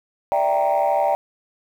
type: chord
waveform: sine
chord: E half-diminished seventh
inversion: third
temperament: equal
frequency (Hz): 587.3 / 659.3 / 784 / 932.3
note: D5 / E5 / G5 / Bb5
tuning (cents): 0 / 0 / 0 / 0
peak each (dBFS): -20 / -22 / -19 / -23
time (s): 0.32-1.15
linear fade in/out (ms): 0
effects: tanh soft clip ceiling -11 dBFS + 8-bit